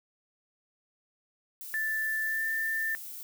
violet noise, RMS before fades -42 dBFS, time 1.61-3.23 s, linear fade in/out 0 ms
sine tone with pitch glide, 1760 to 1786.6 Hz, A6 to A6, 0 to +26 cents, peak -28 dBFS, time 1.74-2.95 s, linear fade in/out 0 ms, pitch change +26 cents, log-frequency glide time 2.24-2.46 s
effects none

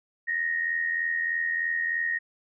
sine tone with amplitude modulation, 1864.7 Hz, A#6, in tune, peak -22 dBFS, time 0.27-2.19 s, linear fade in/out 20 ms, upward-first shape sine, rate 83.2 Hz, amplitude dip 60%, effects none

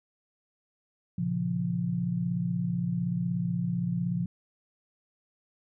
sine chord, Bb minor, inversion none, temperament equal with one note detuned, 117.49 / 138.59 / 174.61 Hz, Bb2 / Db3 / F3, +14 / 0 / 0 cents, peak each -34 / -34 / -28 dBFS, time 1.18-4.26 s, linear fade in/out 5 ms, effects none

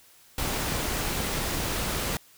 pink noise, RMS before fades -29 dBFS, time 0.38-2.17 s, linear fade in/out 2 ms, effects white hiss -56 dBFS RMS until 2.37 s

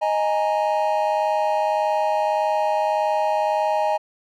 triangle chord, D# suspended fourth, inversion none, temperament equal, 622.3 / 830.6 / 932.3 Hz, D#5 / G#5 / A#5, 0 / 0 / 0 cents, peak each -20 / -20 / -24 dBFS, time 0.01-3.98 s, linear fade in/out 20 ms, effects none

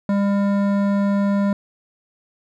triangle tone with hard clipping, 200.4 Hz, G3, 38 cents sharp, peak -18 dBFS, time 0.09-1.53 s, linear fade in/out 2 ms, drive 17 dB, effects none

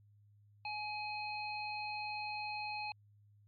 harmonic tone, 841 Hz, G#5, 22 cents sharp, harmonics 1 / 3 / 5, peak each -41 / -42 / -47 dBFS, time 0.65-2.92 s, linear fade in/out 2 ms, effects added 103 Hz sine -62 dBFS peak until 3.47 s + MP3 32 kbps

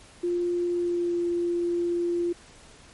sine tone with pitch glide, 350 to 346.2 Hz, F4 to F4, +4 to -15 cents, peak -23 dBFS, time 0.23-2.33 s, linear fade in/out 10 ms, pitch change -19 cents, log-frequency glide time 0.73-1.17 s, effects pink hiss -51 dBFS RMS until 2.93 s + MP3 48 kbps

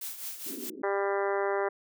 blue noise with tremolo, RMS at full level -36 dBFS, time 0.01-0.7 s, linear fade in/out 5 ms, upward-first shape triangle, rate 4.8 Hz, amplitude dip 70%
white band-pass noise, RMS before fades -42 dBFS, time 0.46-0.82 s, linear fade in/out 5 ms, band 230 to 390 Hz, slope 48 dB/octave
harmonic tone, 198.6 Hz, G3, 23 cents sharp, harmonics 2 / 3 / 4 / 5 / 6 / 7 / 8 / 9 / 10, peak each -29 / -33 / -35 / -37 / -39 / -40 / -41 / -42 / -43 dBFS, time 0.83-1.69 s, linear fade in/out 10 ms
effects none

